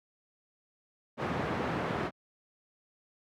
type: band-pass noise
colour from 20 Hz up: pink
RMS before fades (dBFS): -33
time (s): 1.17-2.11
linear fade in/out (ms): 50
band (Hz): 120 to 1600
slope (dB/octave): 12
effects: high-pass 60 Hz 12 dB/octave